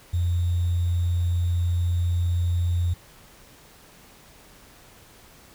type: tone with sample-and-hold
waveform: sine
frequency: 87.31 Hz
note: F2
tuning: in tune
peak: -20 dBFS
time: 0.13-2.94 s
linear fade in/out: 10 ms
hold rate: 3675 Hz
effects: pink hiss -51 dBFS RMS until 5.54 s